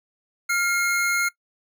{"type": "tone pair together", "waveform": "square", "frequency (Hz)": [1396.9, 2151], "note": ["F6", "C7"], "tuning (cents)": [0, 47], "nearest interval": "perfect fifth", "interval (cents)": 747, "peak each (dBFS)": [-24, -24], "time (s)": [0.49, 1.29], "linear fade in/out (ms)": 10, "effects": ["noise-tail reverb RT60 0.1 s tail -19 dB re dry"]}